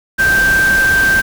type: tone in noise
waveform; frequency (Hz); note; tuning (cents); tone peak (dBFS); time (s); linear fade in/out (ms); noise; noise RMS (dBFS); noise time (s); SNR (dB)
sine; 1568; G6; 0; -9; 0.18-1.22; 20; pink; -21; 0.18-1.22; +9
effects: none